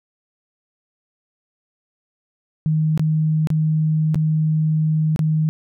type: tone with dropouts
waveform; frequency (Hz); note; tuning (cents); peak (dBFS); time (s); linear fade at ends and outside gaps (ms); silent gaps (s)
sine; 156.1; D#3; +6; -15; 2.66-5.49; 0; 2.976-2.995 / 3.472-3.503 / 4.145-4.156 / 5.161-5.192
effects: none